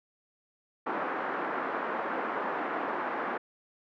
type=band-pass noise; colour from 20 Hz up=white; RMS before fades=-33 dBFS; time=0.86-3.38 s; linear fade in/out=10 ms; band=240 to 1500 Hz; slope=24 dB/octave; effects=none